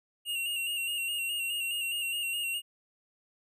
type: tone with vibrato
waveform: square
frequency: 2794 Hz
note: F7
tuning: in tune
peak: -31 dBFS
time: 0.25-2.62 s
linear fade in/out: 50 ms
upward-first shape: square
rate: 4.8 Hz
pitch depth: 35 cents each way
effects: none